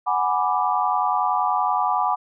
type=chord; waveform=sine; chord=G# half-diminished seventh; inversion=third; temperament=equal; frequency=740 / 830.6 / 987.8 / 1174.7 Hz; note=F#5 / G#5 / B5 / D6; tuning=0 / 0 / 0 / 0 cents; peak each=-24 dBFS; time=0.06-2.16 s; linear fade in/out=20 ms; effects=none